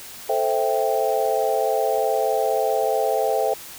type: chord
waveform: sine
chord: A minor seventh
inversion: none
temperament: equal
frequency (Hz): 440 / 523.3 / 659.3 / 784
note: A4 / C5 / E5 / G5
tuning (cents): 0 / 0 / 0 / 0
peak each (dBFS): -24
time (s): 0.29-3.54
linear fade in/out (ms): 5
effects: white hiss -39 dBFS RMS until 3.78 s